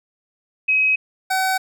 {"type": "tone pair in turn", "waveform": ["sine", "25% pulse"], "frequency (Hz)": [2541, 757.8], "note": ["D#7", "F#5"], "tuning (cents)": [36, 41], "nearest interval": "octave + major sixth", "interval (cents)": 2095, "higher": "first", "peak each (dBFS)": [-14, -14], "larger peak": "neither", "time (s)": [[0.68, 0.96], [1.3, 1.58]], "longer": "neither", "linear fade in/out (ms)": 10, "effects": []}